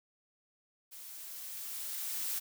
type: noise with level ramp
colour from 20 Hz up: blue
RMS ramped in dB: -49 to -35 dBFS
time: 0.91-2.4 s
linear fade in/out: 20 ms
effects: none